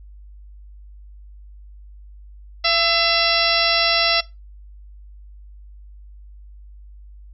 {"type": "harmonic tone with a mistuned harmonic", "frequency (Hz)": 675, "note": "E5", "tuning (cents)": 41, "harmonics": [1, 2, 3, 4, 5, 6, 7, 8], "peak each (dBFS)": [-24, -24, -24, -24, -24, -24, -24, -24], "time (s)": [2.64, 4.21], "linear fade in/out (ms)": 10, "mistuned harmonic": 2, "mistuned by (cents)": -35, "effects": ["noise-tail reverb RT60 0.2 s tail -18 dB re dry", "added 50 Hz sine -39 dBFS peak until 7.33 s"]}